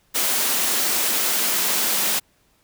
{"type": "high-pass noise", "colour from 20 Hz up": "white", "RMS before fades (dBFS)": -21, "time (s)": [0.14, 2.2], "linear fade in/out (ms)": 20, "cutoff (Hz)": 170, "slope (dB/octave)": 96, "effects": ["pink hiss -62 dBFS RMS until 2.63 s"]}